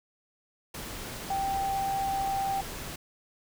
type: tone in noise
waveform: sine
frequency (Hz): 783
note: G5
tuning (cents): -2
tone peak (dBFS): -27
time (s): 1.3-2.61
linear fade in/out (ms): 5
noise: pink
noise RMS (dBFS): -39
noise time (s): 0.74-2.96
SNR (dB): +9
effects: none